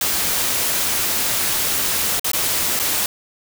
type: noise with dropouts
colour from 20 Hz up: white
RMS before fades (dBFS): -20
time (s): 0.01-3.06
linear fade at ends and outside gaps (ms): 2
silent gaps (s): 2.196-2.244 / 2.317-2.333 / 2.792-2.797
effects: none